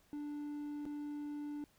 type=tone with dropouts; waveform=triangle; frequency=293.7 Hz; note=D4; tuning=in tune; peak=-38 dBFS; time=0.13-1.64 s; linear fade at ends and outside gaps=0 ms; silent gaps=0.854-0.862 s; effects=pink hiss -70 dBFS RMS until 1.78 s